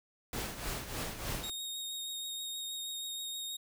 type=noise with tremolo; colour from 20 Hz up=pink; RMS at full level=-36 dBFS; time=0.33-1.5 s; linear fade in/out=2 ms; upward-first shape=triangle; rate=3.3 Hz; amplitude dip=70%
type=tone with vibrato; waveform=sawtooth; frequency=3729 Hz; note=A#7; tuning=in tune; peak=-35 dBFS; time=1.43-3.57 s; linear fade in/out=10 ms; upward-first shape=sine; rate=6.3 Hz; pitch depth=15 cents each way
effects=none